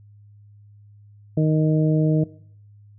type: harmonic tone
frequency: 155.56 Hz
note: D#3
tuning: in tune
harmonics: 1 / 2 / 3 / 4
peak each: -17 / -23 / -27 / -29 dBFS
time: 1.37-2.24 s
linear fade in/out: 5 ms
effects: noise-tail reverb RT60 0.6 s tail -20 dB re dry + added 103 Hz sine -46 dBFS peak until 2.98 s